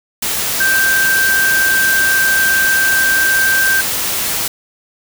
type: tone in noise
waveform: sine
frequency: 1568 Hz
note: G6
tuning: in tune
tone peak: -11 dBFS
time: 0.6-3.81 s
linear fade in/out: 5 ms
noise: white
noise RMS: -18 dBFS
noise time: 0.22-4.48 s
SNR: +4 dB
effects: none